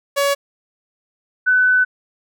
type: tone pair in turn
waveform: sawtooth / sine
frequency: 563 / 1503 Hz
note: C#5 / F#6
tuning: +27 / +27 cents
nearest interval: octave + perfect fourth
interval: 1700 cents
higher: second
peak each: -11 dBFS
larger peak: neither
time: 0.16-0.35 / 1.46-1.85 s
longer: second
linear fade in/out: 20 ms
effects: none